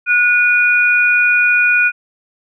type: tone pair together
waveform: sine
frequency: 1456.7 / 2452 Hz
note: F#6 / D#7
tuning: -27 / -26 cents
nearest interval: major sixth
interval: 901 cents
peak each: -12 dBFS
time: 0.06-1.92 s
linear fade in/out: 50 ms
effects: none